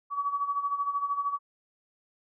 sine tone with tremolo, 1137 Hz, C#6, 44 cents sharp, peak -24 dBFS, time 0.1-1.39 s, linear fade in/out 50 ms, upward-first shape sine, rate 13 Hz, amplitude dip 70%, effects none

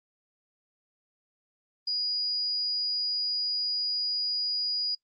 sine tone, 4897 Hz, D#8, 28 cents flat, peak -27 dBFS, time 1.87-4.95 s, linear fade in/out 5 ms, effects noise-tail reverb RT60 0.1 s tail -24 dB re dry + Opus 32 kbps

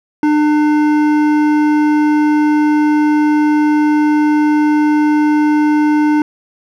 sine tone with hard clipping, 300 Hz, D4, 37 cents sharp, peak -11 dBFS, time 0.23-6.22 s, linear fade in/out 2 ms, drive 12 dB, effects none

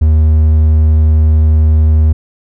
triangle tone, 77.78 Hz, D#2, in tune, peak -3 dBFS, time 0.01-2.13 s, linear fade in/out 10 ms, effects none

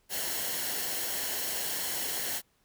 white noise with comb filter, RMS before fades -33 dBFS, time 0.09-2.42 s, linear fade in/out 50 ms, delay 0.82 ms, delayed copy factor -0.5, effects pink hiss -70 dBFS RMS until 2.64 s

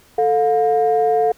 sine tone pair together, 441.6 / 713 Hz, A4 / F5, +6 / +36 cents, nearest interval minor sixth, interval 830 cents, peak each -15 dBFS, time 0.18-1.32 s, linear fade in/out 5 ms, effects tanh soft clip ceiling -7 dBFS + pink hiss -51 dBFS RMS until 1.37 s

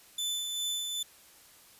sawtooth tone with tremolo, 3512 Hz, A7, 4 cents flat, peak -27 dBFS, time 0.18-1.03 s, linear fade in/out 5 ms, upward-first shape sine, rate 2.5 Hz, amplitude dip 35%, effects white hiss -57 dBFS RMS until 1.79 s + resampled to 32000 Hz

